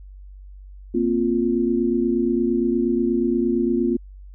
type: chord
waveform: sine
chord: Bb suspended second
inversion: none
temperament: equal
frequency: 233.1 / 261.6 / 349.2 Hz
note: Bb3 / C4 / F4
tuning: 0 / 0 / 0 cents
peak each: -22 / -23 / -21 dBFS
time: 0.94-3.97 s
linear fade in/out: 10 ms
effects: added 48 Hz sine -38 dBFS peak until 4.34 s